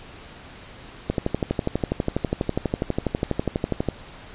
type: click train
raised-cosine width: 2 ms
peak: -8 dBFS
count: 35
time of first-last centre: 1.1-3.887 s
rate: 12.2 Hz
effects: pink hiss -43 dBFS RMS until 4.34 s + resampled to 8000 Hz